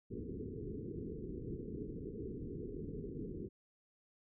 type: low-pass noise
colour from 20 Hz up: white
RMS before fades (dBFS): -44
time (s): 0.1-3.49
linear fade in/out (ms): 20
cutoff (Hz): 450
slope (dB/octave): 96
effects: none